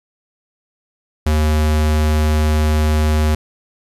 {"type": "tone", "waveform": "square", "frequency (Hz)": 76.7, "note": "D#2", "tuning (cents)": -24, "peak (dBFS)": -13, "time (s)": [1.26, 3.35], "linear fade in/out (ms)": 5, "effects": ["resampled to 32000 Hz", "8-bit"]}